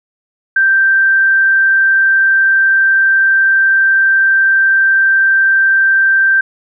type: tone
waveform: sine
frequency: 1568 Hz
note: G6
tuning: in tune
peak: -7 dBFS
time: 0.56-6.41 s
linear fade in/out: 5 ms
effects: none